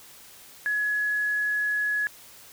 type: tone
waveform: sine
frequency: 1689 Hz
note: G#6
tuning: 29 cents sharp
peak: -23 dBFS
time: 0.66-2.07 s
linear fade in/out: 0 ms
effects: white hiss -49 dBFS RMS until 2.52 s